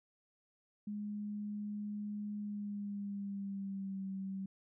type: tone with pitch glide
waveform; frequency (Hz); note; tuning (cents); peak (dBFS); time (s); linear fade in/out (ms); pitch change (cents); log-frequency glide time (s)
sine; 207.7 to 192.67; G#3 to G3; 0 to -30; -38; 0.87-4.46; 5; -130; 2.38-4.04
effects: none